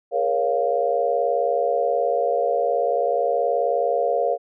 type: chord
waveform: sine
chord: Bb minor seventh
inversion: third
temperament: equal with one note detuned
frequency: 415.3 / 474 / 554.4 / 698.5 Hz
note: Ab4 / Bb4 / Db5 / F5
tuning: 0 / +29 / 0 / 0 cents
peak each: -29 / -23 / -23 / -23 dBFS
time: 0.11-4.38 s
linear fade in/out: 50 ms
effects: none